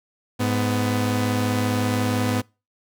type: tone pair together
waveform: sawtooth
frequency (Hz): 104.9 / 249.5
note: G#2 / B3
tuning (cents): +18 / +18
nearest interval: octave + minor third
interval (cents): 1500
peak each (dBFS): -19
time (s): 0.39-2.42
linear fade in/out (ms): 20
effects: noise-tail reverb RT60 0.3 s tail -26 dB re dry